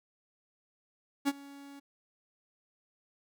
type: tone with ADSR envelope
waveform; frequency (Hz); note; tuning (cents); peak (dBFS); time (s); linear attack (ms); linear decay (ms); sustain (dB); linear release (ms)
45% pulse; 280.3; C#4; +19; -24; 1.25-1.8; 31; 38; -23; 12
effects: none